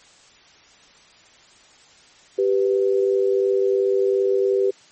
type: tone pair together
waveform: sine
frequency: 391.1 / 493.9 Hz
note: G4 / B4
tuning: -4 / 0 cents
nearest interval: major third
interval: 404 cents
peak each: -17 / -22 dBFS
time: 2.38-4.71 s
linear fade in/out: 10 ms
effects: white hiss -51 dBFS RMS until 4.91 s + MP3 32 kbps